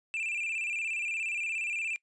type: tone with vibrato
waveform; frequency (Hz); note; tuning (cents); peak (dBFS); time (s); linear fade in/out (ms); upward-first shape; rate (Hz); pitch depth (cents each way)
triangle; 2519; D#7; +21; -29; 0.14-1.96; 0; square; 17; 87
effects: noise-tail reverb RT60 0.1 s tail -22 dB re dry + resampled to 22050 Hz